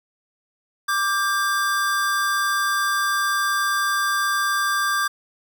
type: tone pair together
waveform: square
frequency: 1174.7 / 1593.7 Hz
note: D6 / G6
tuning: 0 / +28 cents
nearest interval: perfect fourth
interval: 528 cents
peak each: -23 dBFS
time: 0.88-5.08 s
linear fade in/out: 10 ms
effects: none